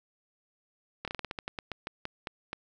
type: slowing click train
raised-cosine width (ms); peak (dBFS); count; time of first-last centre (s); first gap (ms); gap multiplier
0.3; -19; 15; 1.05-2.531; 27; 1.19
effects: none